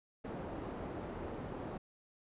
white low-pass noise, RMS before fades -43 dBFS, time 0.24-1.78 s, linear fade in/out 10 ms, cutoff 570 Hz, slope 12 dB/octave, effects resampled to 8000 Hz

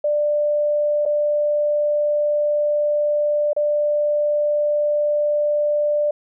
sine tone with dropouts, 592 Hz, D5, 14 cents sharp, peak -16 dBFS, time 0.04-6.11 s, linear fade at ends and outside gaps 5 ms, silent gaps 1.054-1.06 / 3.532-3.564 s, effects none

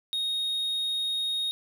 triangle tone, 3731 Hz, A#7, 1 cent sharp, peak -25 dBFS, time 0.13-1.51 s, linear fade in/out 0 ms, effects none

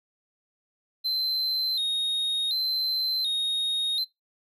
triangle tone with vibrato, 3905 Hz, B7, 20 cents flat, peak -23 dBFS, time 1.04-4.05 s, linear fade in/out 20 ms, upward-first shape square, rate 0.68 Hz, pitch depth 79 cents each way, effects noise-tail reverb RT60 0.2 s tail -24 dB re dry

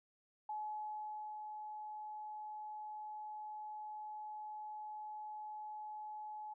sine tone with ADSR envelope, 851 Hz, G#5, 42 cents sharp, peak -39 dBFS, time 0.49-6.54 s, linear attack 4 ms, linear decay 880 ms, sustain -5 dB, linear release 12 ms, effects none

